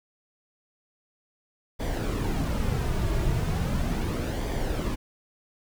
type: noise with flanger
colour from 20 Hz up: brown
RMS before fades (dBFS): -27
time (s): 1.79-4.96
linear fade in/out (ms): 20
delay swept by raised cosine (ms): 0.73 to 3.93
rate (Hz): 0.37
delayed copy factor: -0.5
effects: none